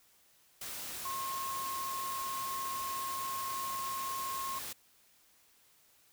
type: tone in noise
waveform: sine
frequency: 1075 Hz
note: C6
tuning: 47 cents sharp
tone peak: -36 dBFS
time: 1.05-4.59 s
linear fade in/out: 5 ms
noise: white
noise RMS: -42 dBFS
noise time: 0.61-4.73 s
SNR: +3 dB
effects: white hiss -66 dBFS RMS until 6.12 s